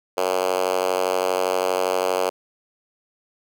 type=tone with high-pass filter; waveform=5% pulse; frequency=92.5 Hz; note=F#2; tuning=in tune; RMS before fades=-22 dBFS; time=0.17-2.3 s; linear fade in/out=10 ms; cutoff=490 Hz; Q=2.5; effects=none